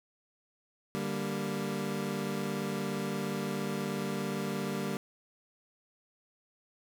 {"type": "chord", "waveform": "25% pulse", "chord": "G minor", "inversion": "second", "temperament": "equal", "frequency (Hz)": [146.83, 196, 233.1], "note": ["D3", "G3", "Bb3"], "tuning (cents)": [0, 0, 0], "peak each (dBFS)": [-35, -31, -34], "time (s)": [0.95, 4.97], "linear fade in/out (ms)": 0, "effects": []}